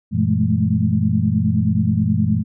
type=tone cluster; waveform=sine; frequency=96.2 / 119.2 / 167.9 / 208.1 / 217.6 Hz; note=G2 / A#2 / E3 / G#3 / A3; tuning=-32 / +39 / +32 / +4 / -19 cents; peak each=-21 dBFS; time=0.11-2.44 s; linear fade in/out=50 ms; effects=none